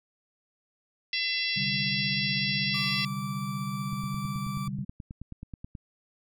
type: harmonic tone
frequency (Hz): 674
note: E5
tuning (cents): +38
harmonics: 3 / 4 / 5 / 6 / 7 / 8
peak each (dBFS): -33 / -32 / -34 / -36 / -34 / -36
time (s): 1.13-3.05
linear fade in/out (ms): 2
type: chord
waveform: sine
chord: C suspended second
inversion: none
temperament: equal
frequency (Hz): 130.81 / 146.83 / 196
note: C3 / D3 / G3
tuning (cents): 0 / 0 / 0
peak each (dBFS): -36 / -36 / -34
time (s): 1.56-4.85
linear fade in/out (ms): 10
type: tone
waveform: 40% pulse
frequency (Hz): 1165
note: D6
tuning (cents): -14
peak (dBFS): -36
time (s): 2.74-4.68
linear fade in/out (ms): 5
type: click train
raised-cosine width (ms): 5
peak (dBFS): -27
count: 18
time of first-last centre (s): 3.93-5.752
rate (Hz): 9.33
effects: none